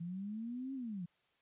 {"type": "linear two-way sweep", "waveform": "sine", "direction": "up then down", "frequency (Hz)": [164.81, 272.9, 164.81], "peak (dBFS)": -39, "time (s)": [0, 1.06], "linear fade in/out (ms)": 10, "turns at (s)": 0.74, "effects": ["white hiss -75 dBFS RMS until 1.41 s", "resampled to 8000 Hz"]}